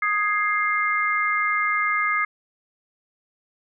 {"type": "chord", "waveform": "sine", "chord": "Ab major", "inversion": "second", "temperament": "equal with one note detuned", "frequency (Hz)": [1244.5, 1661.2, 2104], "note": ["Eb6", "Ab6", "C7"], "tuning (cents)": [0, 0, 9], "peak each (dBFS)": [-23, -27, -23], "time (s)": [0.02, 2.25], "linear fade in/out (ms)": 5, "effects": []}